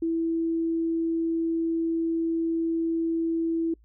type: tone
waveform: sine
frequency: 329.6 Hz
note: E4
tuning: in tune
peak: -23 dBFS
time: 0.02-3.74 s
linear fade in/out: 5 ms
effects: noise-tail reverb RT60 0.1 s tail -26 dB re dry + added 55 Hz sine -54 dBFS peak until 3.84 s